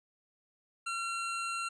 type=tone; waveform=25% pulse; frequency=1365 Hz; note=F6; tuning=40 cents flat; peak=-30 dBFS; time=0.86-1.69 s; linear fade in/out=10 ms; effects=resampled to 22050 Hz